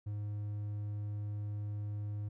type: tone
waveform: triangle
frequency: 103.83 Hz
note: G#2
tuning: in tune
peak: -34 dBFS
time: 0.06-2.29 s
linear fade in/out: 10 ms
effects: none